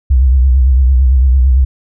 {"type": "tone with vibrato", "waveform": "sine", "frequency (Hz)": 64.7, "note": "C2", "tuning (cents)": -19, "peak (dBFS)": -5, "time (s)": [0.1, 1.65], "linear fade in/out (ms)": 10, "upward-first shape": "triangle", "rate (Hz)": 8.9, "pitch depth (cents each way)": 120, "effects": []}